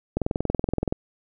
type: click train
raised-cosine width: 2 ms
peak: -10 dBFS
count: 17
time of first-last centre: 0.17-0.925 s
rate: 21.2 Hz
effects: none